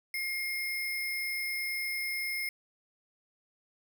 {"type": "tone with sample-and-hold", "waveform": "sine", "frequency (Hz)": 2131, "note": "C7", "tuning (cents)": 31, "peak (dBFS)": -31, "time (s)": [0.14, 2.49], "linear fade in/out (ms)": 2, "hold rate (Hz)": 7350, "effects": []}